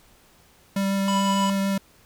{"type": "tone with vibrato", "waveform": "square", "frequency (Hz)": 196, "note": "G3", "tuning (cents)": 0, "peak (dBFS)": -22, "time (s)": [0.76, 1.78], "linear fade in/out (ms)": 5, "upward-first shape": "triangle", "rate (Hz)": 6.8, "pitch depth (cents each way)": 10}
{"type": "harmonic tone", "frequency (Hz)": 987.8, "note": "B5", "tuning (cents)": 0, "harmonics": [1, 3, 5, 7, 8], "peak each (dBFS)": [-23, -32, -41, -39, -40], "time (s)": [1.08, 1.5], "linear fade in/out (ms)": 2}
{"effects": ["pink hiss -56 dBFS RMS until 2.05 s"]}